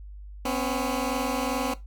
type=tone pair together; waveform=15% pulse; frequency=250.6 / 273 Hz; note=B3 / C#4; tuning=+25 / -26 cents; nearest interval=minor second; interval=149 cents; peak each=-22 dBFS; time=0.45-1.74 s; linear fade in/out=5 ms; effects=noise-tail reverb RT60 0.2 s tail -17 dB re dry + added 50 Hz sine -39 dBFS peak until 1.86 s